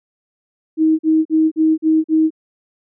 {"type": "tone bursts", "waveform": "sine", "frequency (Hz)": 316.3, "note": "D#4", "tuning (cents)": 29, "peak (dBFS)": -10, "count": 6, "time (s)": [0.77, 2.305], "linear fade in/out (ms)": 50, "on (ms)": 220, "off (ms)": 43, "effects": []}